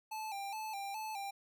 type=tone with vibrato; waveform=square; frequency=830.6 Hz; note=G#5; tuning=in tune; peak=-40 dBFS; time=0.11-1.31 s; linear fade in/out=10 ms; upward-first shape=square; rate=2.4 Hz; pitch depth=80 cents each way; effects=none